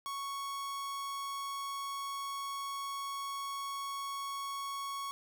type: tone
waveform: 45% pulse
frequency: 1108.7 Hz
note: C#6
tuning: in tune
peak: -37 dBFS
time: 0.06-5.11 s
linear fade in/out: 0 ms
effects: none